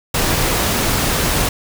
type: noise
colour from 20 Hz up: pink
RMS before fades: -17 dBFS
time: 0.14-1.49 s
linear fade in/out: 5 ms
effects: none